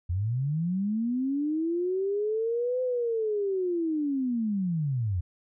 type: linear two-way sweep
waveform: sine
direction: up then down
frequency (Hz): 82.41 to 512 to 82.41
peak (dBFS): -25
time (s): 0.09-5.21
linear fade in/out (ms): 10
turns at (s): 2.82
effects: none